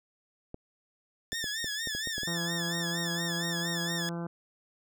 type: clicks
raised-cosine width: 2 ms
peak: -26 dBFS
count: 9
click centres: 0.544 / 1.329 / 1.442 / 1.644 / 1.873 / 1.95 / 2.073 / 2.181 / 2.233 s
type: tone with vibrato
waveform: 15% pulse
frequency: 1758 Hz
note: A6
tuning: 2 cents flat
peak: -26 dBFS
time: 1.32-4.09 s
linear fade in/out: 0 ms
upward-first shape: sine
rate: 4.3 Hz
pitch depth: 94 cents each way
type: harmonic tone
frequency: 170 Hz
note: F3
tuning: 46 cents flat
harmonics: 1 / 2 / 3 / 4 / 5 / 6 / 7 / 8 / 9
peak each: -34 / -40 / -44 / -46 / -48 / -50 / -51 / -52 / -53 dBFS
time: 2.27-4.27 s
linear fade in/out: 5 ms
effects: none